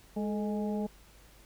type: harmonic tone with a mistuned harmonic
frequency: 207.7 Hz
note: G#3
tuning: in tune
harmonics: 1 / 2 / 3 / 4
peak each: -31 / -37 / -41 / -43 dBFS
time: 0.16-0.87 s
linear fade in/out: 10 ms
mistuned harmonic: 2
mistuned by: +65 cents
effects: added 50 Hz sine -58 dBFS peak until 1.45 s + pink hiss -59 dBFS RMS until 1.45 s